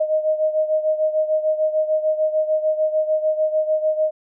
sine beating tone pair, 620 / 626.7 Hz, D#5 / D#5, -6 / +12 cents, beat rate 6.7 Hz, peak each -18 / -23 dBFS, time 0-4.11 s, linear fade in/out 10 ms, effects none

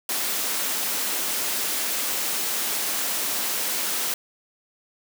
white high-pass noise, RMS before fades -26 dBFS, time 0.09-4.14 s, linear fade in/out 2 ms, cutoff 190 Hz, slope 24 dB/octave, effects none

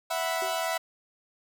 sawtooth chord, E suspended second, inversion none, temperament equal, 659.3 / 740 / 987.8 Hz, E5 / F#5 / B5, 0 / 0 / 0 cents, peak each -26 / -29 / -31 dBFS, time 0.1-0.78 s, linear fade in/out 10 ms
sine tone with exponential decay, 379 Hz, F#4, 42 cents sharp, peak -33 dBFS, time 0.42-0.64 s, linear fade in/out 2 ms, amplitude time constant 46 ms
effects none

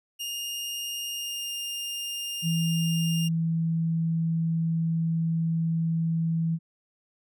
sawtooth tone with pitch glide, 2830 to 2810 Hz, F7 to F7, +22 to +10 cents, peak -28 dBFS, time 0.19-3.29 s, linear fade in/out 20 ms, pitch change -12 cents, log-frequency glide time 1.13-1.51 s
sine tone, 164.1 Hz, E3, 8 cents flat, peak -23 dBFS, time 2.42-6.59 s, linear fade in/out 50 ms
effects none

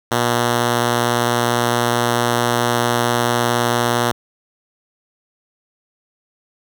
5% pulse tone, 119.7 Hz, A#2, 46 cents sharp, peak -4 dBFS, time 0.11-4.12 s, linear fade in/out 10 ms, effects none

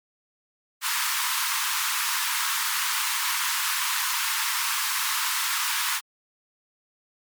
pink high-pass noise, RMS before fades -26 dBFS, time 0.81-6.01 s, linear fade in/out 50 ms, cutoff 910 Hz, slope 96 dB/octave, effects MP3 96 kbps

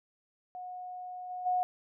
sine tone with level steps, 728 Hz, F#5, 28 cents flat, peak -39 / -36 / -26 dBFS, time 0.55-1.63 s, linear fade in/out 0 ms, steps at 1.29 / 1.45 s, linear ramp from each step 20 ms, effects none

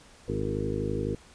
harmonic tone with a mistuned harmonic, 51.91 Hz, G#1, in tune, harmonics 1 / 2 / 3 / 4 / 5 / 6 / 7 / 8 / 9, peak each -37 / -34 / -36 / -38 / -36 / -39 / -36 / -36 / -35 dBFS, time 0.28-1.15 s, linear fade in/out 5 ms, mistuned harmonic 7, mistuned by -31 cents, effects pink hiss -54 dBFS RMS until 1.34 s + resampled to 22050 Hz

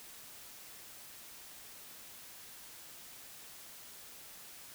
silence, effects white hiss -52 dBFS RMS until 4.74 s

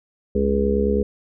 harmonic tone, 69.3 Hz, C#2, in tune, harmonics 1 / 3 / 4 / 5 / 6 / 7, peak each -24 / -22 / -31 / -33 / -21 / -24 dBFS, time 0.35-1.03 s, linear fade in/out 5 ms, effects none

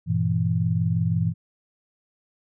sine chord, E diminished, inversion first, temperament just, 98.89 / 118.67 / 164.81 Hz, G2 / Bb2 / E3, +16 / +31 / 0 cents, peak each -25 / -25 / -23 dBFS, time 0.06-1.34 s, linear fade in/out 50 ms, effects none

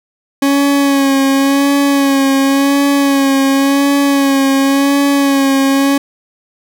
40% pulse tone with vibrato, 276.5 Hz, C#4, 4 cents flat, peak -8 dBFS, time 0.42-5.98 s, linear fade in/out 5 ms, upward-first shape sine, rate 0.92 Hz, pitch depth 32 cents each way, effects none

